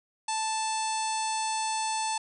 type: harmonic tone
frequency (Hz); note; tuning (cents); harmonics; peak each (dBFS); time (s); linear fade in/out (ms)
880; A5; 0; 1 / 2 / 3 / 4 / 5 / 6 / 7 / 8 / 9 / 10; -29 / -44 / -39 / -42 / -39 / -44 / -40 / -50 / -39 / -40; 0.28-2.18; 5
effects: none